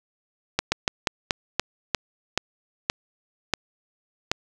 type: slowing click train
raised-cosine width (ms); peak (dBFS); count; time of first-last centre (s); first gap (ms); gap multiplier
0.2; -3; 11; 0.59-4.315; 130; 1.22
effects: none